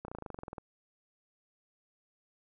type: slowing click train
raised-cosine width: 1 ms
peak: -27 dBFS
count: 14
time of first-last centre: 0.05-0.582 s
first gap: 32 ms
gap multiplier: 1.04
effects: none